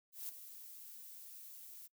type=noise with ADSR envelope; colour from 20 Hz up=violet; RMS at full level=-42 dBFS; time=0.12-1.88 s; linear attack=170 ms; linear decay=4 ms; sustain=-11 dB; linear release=23 ms; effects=noise-tail reverb RT60 0.1 s tail -24 dB re dry